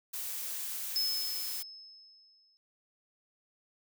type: noise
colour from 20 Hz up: blue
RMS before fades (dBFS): -38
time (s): 0.13-1.63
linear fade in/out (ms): 10
type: tone with exponential decay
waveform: sine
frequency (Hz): 5200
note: E8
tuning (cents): -24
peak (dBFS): -27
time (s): 0.96-2.57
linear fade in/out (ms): 0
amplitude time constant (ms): 350
effects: none